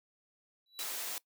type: tone with exponential growth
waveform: triangle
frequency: 3938 Hz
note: B7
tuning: 6 cents flat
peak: -36 dBFS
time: 0.66-0.83 s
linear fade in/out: 2 ms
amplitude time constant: 36 ms
type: noise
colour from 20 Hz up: white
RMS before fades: -39 dBFS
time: 0.79-1.18 s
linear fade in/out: 0 ms
effects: noise-tail reverb RT60 0.1 s tail -21 dB re dry + high-pass 400 Hz 12 dB/octave